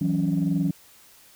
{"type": "tone cluster", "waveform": "sine", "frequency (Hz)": [165.2, 186.8, 280.1], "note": ["E3", "F#3", "C#4"], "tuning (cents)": [4, 17, 18], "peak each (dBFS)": [-23, -25, -25], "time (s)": [0.01, 0.71], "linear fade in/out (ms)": 5, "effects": ["tanh soft clip ceiling -14 dBFS", "white hiss -53 dBFS RMS until 1.35 s"]}